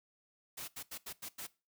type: noise bursts at uneven times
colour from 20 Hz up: white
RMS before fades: -44 dBFS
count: 6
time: 0.57-0.68 / 0.76-0.83 / 0.91-0.98 / 1.06-1.13 / 1.22-1.29 / 1.38-1.47 s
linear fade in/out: 10 ms
effects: noise-tail reverb RT60 0.3 s tail -20 dB re dry